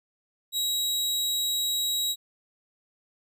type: tone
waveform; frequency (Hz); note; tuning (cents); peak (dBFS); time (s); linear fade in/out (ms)
sawtooth; 3840; B7; -49; -22; 0.52-2.16; 50
effects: none